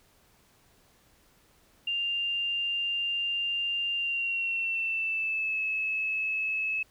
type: tone with pitch glide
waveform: sine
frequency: 2794 to 2592 Hz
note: F7 to E7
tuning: 0 to -30 cents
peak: -27 dBFS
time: 1.87-6.83 s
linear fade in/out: 5 ms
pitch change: -130 cents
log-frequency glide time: 3.95-5.6 s
effects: pink hiss -63 dBFS RMS until 6.9 s